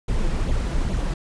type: noise with flanger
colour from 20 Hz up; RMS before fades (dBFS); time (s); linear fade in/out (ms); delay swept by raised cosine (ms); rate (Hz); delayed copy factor
brown; -22; 0.08-1.14; 5; 0.28 to 6.08; 2.4; +0.6
effects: resampled to 22050 Hz